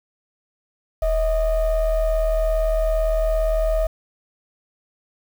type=ring-modulated tone; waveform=triangle; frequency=300.2 Hz; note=D4; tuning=38 cents sharp; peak=-12 dBFS; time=1.02-3.87 s; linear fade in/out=5 ms; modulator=339 Hz; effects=7-bit